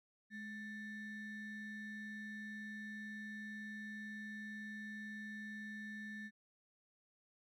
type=ring-modulated tone; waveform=triangle; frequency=990 Hz; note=B5; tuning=4 cents sharp; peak=-40 dBFS; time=0.3-6.31 s; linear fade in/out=50 ms; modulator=779 Hz; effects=none